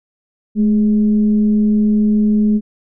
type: tone with frequency modulation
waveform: sine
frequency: 212.5 Hz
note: G#3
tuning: 40 cents sharp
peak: -10 dBFS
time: 0.55-2.61 s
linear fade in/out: 50 ms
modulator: 199 Hz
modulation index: 0.28
effects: none